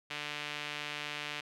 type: tone with band-pass filter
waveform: sawtooth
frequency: 148 Hz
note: D3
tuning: 14 cents sharp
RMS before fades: -40 dBFS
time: 0.1-1.41 s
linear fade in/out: 10 ms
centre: 2700 Hz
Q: 1.7
effects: none